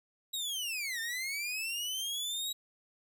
sawtooth linear two-way sweep, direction down then up, 3857 to 1784 to 3857 Hz, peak -31 dBFS, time 0.33-2.53 s, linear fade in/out 10 ms, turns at 1 s, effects none

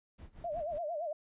brown noise with tremolo, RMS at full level -49 dBFS, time 0.18-0.79 s, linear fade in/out 10 ms, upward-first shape sine, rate 5.6 Hz, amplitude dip 90%
sine tone with vibrato, 641 Hz, E5, 49 cents flat, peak -34 dBFS, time 0.44-1.13 s, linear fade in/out 5 ms, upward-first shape sine, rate 8.8 Hz, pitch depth 160 cents each way
effects resampled to 8000 Hz

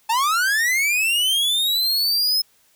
45% pulse linear sweep, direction up, 864 to 5180 Hz, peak -17 dBFS, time 0.09-2.42 s, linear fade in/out 10 ms, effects white hiss -59 dBFS RMS until 2.75 s

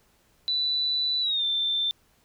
sine tone with pitch glide, 3975 to 3562 Hz, B7 to A7, +10 to +21 cents, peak -23 dBFS, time 0.48-1.91 s, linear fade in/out 0 ms, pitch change -189 cents, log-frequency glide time 1.21-1.44 s, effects pink hiss -64 dBFS RMS until 2.24 s

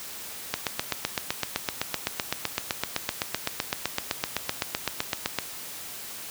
click train, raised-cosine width 0.2 ms, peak -7 dBFS, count 39, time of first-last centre 0.54-5.387 s, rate 7.84 Hz, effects white hiss -39 dBFS RMS until 6.3 s + high-pass 60 Hz 12 dB/octave

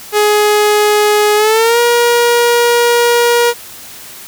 sawtooth tone with pitch glide, 419.1 to 475.9 Hz, G#4 to A#4, +16 to +36 cents, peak -4 dBFS, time 0.12-3.54 s, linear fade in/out 50 ms, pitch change +220 cents, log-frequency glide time 1.36-1.79 s, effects white hiss -32 dBFS RMS until 4.27 s

